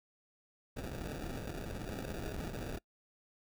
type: noise with sample-and-hold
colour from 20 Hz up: pink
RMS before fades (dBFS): -41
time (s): 0.76-2.79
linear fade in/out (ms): 10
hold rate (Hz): 1050
effects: noise-tail reverb RT60 0.1 s tail -24 dB re dry